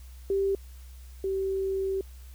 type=tone pair in turn; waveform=sine; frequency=392 / 385.7 Hz; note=G4 / G4; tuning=0 / -28 cents; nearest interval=unison; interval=28 cents; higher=first; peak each=-23 / -26 dBFS; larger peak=first; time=0.3-0.55 / 1.24-2.01 s; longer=second; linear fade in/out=2 ms; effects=added 63 Hz sine -43 dBFS peak until 2.34 s + white hiss -58 dBFS RMS until 2.34 s